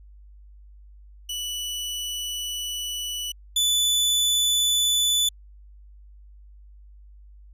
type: tone pair in turn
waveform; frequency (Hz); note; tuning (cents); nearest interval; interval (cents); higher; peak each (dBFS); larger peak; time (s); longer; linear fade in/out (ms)
sawtooth; 2960 / 3484; F#7 / A7; 0 / -18; minor third; 282; second; -25 / -16; second; 1.29-3.32 / 3.56-5.29; first; 5
effects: added 50 Hz sine -45 dBFS peak until 7.53 s + resampled to 32000 Hz